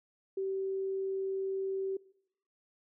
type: tone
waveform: sine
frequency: 385.6 Hz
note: G4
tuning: 28 cents flat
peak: -31 dBFS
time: 0.37-1.97 s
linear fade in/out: 5 ms
effects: noise-tail reverb RT60 0.7 s tail -21 dB re dry